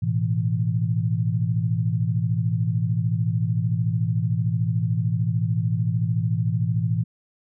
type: chord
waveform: sine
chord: A suspended second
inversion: none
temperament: equal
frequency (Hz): 110 / 123.47 / 164.81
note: A2 / B2 / E3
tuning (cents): 0 / 0 / 0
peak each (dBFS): -23 / -25 / -25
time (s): 0.02-7.04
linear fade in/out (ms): 10
effects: none